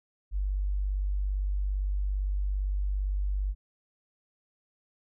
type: tone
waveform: sine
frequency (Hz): 48.81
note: G1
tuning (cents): -7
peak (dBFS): -26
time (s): 0.31-3.55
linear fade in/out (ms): 50
effects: none